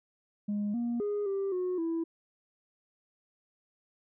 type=tone with pitch steps; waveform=sine; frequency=206.3 / 237.5 / 412.4 / 392.4 / 364.2 / 330.2 Hz; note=G#3 / A#3 / G#4 / G4 / F#4 / E4; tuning=-11 / +33 / -12 / +2 / -27 / +3 cents; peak=-27 dBFS; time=0.48-2.04 s; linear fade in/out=10 ms; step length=260 ms; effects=tanh soft clip ceiling -27 dBFS